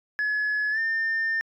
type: tone with pitch glide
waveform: sine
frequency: 1700 to 1800 Hz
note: G#6 to A6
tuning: +40 to +39 cents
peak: -21 dBFS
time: 0.19-1.41 s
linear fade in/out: 0 ms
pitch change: +99 cents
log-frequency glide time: 0.71-0.79 s
effects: tanh soft clip ceiling -21 dBFS